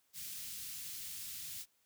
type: band-stop noise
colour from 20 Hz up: white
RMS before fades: -45 dBFS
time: 0.13-1.66 s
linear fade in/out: 50 ms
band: 150 to 2800 Hz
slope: 12 dB/octave
effects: white hiss -75 dBFS RMS until 1.85 s + high-pass 60 Hz 12 dB/octave